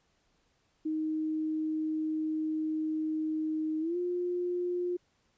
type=tone with pitch glide; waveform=sine; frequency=312.6 to 355 Hz; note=D#4 to F4; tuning=+8 to +28 cents; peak=-29 dBFS; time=0.85-4.97 s; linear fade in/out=10 ms; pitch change=+220 cents; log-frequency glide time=3.8-3.97 s; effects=pink hiss -72 dBFS RMS until 5.37 s + resampled to 16000 Hz